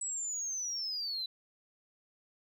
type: linear sweep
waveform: sine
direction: down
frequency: 7902 to 3951 Hz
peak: -33 dBFS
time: 0.01-1.26 s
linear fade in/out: 5 ms
effects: tanh soft clip ceiling -30 dBFS